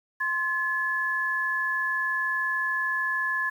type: tone pair together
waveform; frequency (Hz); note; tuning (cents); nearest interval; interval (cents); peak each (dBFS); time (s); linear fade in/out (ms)
sine; 1046.5 / 1712.9; C6 / A6; 0 / -47; major sixth; 853; -31 / -25; 0.2-3.5; 10
effects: 9-bit